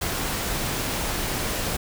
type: noise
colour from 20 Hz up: pink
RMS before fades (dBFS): -27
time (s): 0.01-1.77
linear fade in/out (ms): 10
effects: none